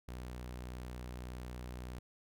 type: tone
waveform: sawtooth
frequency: 61.74 Hz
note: B1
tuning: in tune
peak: -39 dBFS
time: 0.08-1.99 s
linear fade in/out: 5 ms
effects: none